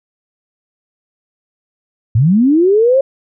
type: linear sweep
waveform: sine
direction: up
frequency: 100.3 to 553 Hz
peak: -7 dBFS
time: 2.15-3.01 s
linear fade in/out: 5 ms
effects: none